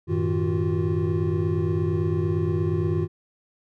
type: tone cluster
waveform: triangle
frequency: 95 / 111.5 / 157.2 / 350.4 / 379.1 Hz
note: F#2 / A2 / D#3 / F4 / F#4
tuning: +46 / +23 / +18 / +6 / +42 cents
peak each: -24 / -30 / -24 / -25 / -29 dBFS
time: 0.07-3.08 s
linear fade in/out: 50 ms
effects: none